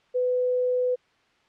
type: tone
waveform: sine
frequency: 500 Hz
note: B4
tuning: 21 cents sharp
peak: -21 dBFS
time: 0.14-0.96 s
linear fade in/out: 20 ms
effects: white hiss -63 dBFS RMS until 1.48 s + low-pass 3000 Hz 12 dB/octave